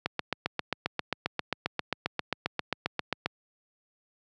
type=click train; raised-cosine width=0.3 ms; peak=-11 dBFS; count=25; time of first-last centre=0.06-3.26 s; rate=7.5 Hz; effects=high-pass 100 Hz 12 dB/octave